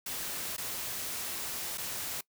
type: noise with dropouts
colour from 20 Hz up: white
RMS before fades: -37 dBFS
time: 0.06-2.21 s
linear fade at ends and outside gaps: 5 ms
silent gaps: 0.566-0.579 / 1.775-1.78 s
effects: noise-tail reverb RT60 0.1 s tail -22 dB re dry